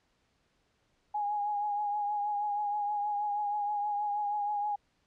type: tone with vibrato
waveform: sine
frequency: 827 Hz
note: G#5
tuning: 8 cents flat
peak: -29 dBFS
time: 1.14-4.76 s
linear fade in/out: 10 ms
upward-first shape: triangle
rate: 6.3 Hz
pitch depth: 36 cents each way
effects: pink hiss -73 dBFS RMS until 5.06 s + low-pass 6000 Hz 12 dB/octave